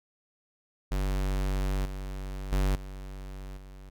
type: tone with level steps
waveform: square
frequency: 47.86 Hz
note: G1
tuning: 41 cents flat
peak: -27 / -35 / -24 / -39 / -45 dBFS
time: 0.91-3.9 s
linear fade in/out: 10 ms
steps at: 1.85 / 2.52 / 2.75 / 3.57 s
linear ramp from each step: 5 ms
effects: none

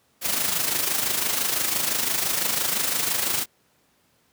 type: noise with amplitude modulation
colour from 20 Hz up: white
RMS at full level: -22 dBFS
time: 0.21-3.46 s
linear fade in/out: 50 ms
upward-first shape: sine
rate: 25.9 Hz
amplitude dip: 55%
effects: pink hiss -64 dBFS RMS until 4.32 s + high-pass 100 Hz 12 dB/octave

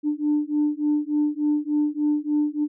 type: beating tone pair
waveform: sine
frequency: 295.9 / 299.3 Hz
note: D4 / D4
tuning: +13 / +33 cents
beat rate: 3.4 Hz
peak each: -22 dBFS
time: 0.03-2.68 s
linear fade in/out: 50 ms
effects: tanh soft clip ceiling -14 dBFS

